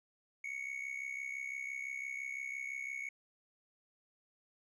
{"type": "tone with amplitude modulation", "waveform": "triangle", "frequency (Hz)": 2217, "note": "C#7", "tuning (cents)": 0, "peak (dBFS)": -34, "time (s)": [0.44, 3.09], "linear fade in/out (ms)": 5, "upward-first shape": "sine", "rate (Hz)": 65.9, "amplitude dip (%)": 75, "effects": ["resampled to 24000 Hz"]}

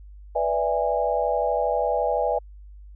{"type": "chord", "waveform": "sine", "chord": "E dominant seventh", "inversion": "second", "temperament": "equal with one note detuned", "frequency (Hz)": [493.9, 587.3, 659.3, 822.5], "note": ["B4", "D5", "E5", "G#5"], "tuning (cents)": [0, 0, 0, -17], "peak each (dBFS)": -26, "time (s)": [0.35, 2.39], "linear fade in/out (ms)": 10, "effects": ["added 50 Hz sine -41 dBFS peak until 2.95 s"]}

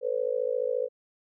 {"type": "tone with amplitude modulation", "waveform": "sine", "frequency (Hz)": 502, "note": "B4", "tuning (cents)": 28, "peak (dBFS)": -21, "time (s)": [0.01, 0.89], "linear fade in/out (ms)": 50, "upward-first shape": "sine", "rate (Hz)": 54.4, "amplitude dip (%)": 100, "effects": []}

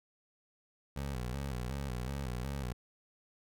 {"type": "tone with vibrato", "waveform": "20% pulse", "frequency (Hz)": 65.1, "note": "C2", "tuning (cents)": -8, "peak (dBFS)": -31, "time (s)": [0.96, 2.73], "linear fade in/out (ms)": 5, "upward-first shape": "square", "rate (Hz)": 2.7, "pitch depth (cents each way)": 110, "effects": []}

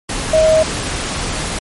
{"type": "tone in noise", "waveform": "sine", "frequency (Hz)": 633, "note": "D#5", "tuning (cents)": 30, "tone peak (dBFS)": -8, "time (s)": [0.33, 0.63], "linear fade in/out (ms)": 5, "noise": "pink", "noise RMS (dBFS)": -21, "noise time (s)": [0.09, 1.59], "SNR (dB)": 10, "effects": ["MP3 48 kbps"]}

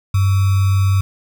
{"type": "tone with sample-and-hold", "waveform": "sine", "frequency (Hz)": 96.9, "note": "G2", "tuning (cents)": -20, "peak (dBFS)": -11, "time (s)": [0.14, 1.01], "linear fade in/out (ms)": 5, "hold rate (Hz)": 1225, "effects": []}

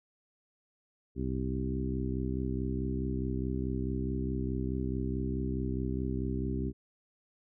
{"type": "harmonic tone with a mistuned harmonic", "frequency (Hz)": 64.7, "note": "C2", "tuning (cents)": -19, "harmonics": [1, 2, 3, 4, 5, 6], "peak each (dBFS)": [-35, -37, -38, -37, -40, -40], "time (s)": [1.15, 6.73], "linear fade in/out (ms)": 50, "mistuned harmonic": 1, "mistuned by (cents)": 22, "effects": []}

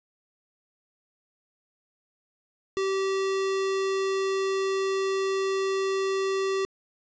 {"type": "tone", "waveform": "square", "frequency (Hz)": 386.6, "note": "G4", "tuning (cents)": -24, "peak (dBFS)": -25, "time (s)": [2.77, 6.65], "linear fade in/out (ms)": 0, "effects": ["resampled to 16000 Hz", "11-bit"]}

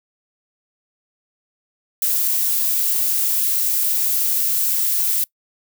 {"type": "noise", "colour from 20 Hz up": "violet", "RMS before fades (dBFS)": -19, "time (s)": [2.02, 5.24], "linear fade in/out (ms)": 2, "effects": ["noise-tail reverb RT60 0.1 s tail -23 dB re dry"]}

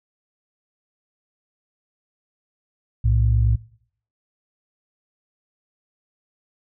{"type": "tone pair together", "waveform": "sine", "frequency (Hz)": [62.63, 111.6], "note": ["B1", "A2"], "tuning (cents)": [25, 25], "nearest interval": "minor seventh", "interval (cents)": 1000, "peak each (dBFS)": -17, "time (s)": [3.04, 3.56], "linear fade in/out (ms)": 10, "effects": ["noise-tail reverb RT60 0.6 s tail -21 dB re dry", "tanh soft clip ceiling -7 dBFS"]}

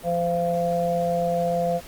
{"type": "harmonic tone", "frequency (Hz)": 171.9, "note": "F3", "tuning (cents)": -27, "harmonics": [1, 3, 4], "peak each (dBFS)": [-28, -24, -24], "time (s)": [0.03, 1.81], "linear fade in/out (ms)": 50, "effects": ["pink hiss -44 dBFS RMS until 1.87 s", "Opus 32 kbps"]}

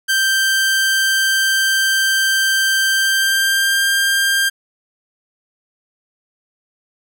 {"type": "tone with pitch glide", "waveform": "sawtooth", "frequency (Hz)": [1568, 1592.6], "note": ["G6", "G6"], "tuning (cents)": [0, 27], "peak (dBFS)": -10, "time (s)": [0.08, 4.5], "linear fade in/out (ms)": 20, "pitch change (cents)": 27, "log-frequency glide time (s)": [2.89, 3.86], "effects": []}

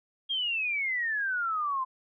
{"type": "exponential sweep", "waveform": "sine", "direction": "down", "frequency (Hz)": [3267, 1020], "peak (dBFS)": -27, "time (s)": [0.29, 1.85], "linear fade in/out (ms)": 20, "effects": []}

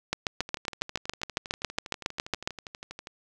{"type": "two click trains", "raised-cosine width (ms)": 0.2, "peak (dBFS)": [-9, -22], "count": [18, 34], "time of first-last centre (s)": [[0.13, 2.475], [0.41, 3.071]], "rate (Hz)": [7.25, 12.4], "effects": []}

